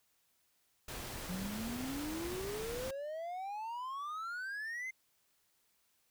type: noise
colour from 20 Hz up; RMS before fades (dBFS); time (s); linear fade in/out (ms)
pink; -44; 0.88-2.91; 5
type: exponential sweep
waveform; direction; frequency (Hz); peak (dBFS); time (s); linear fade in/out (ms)
triangle; up; 176.7 to 2110; -37; 1.28-4.91; 10
effects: white hiss -75 dBFS RMS until 6.1 s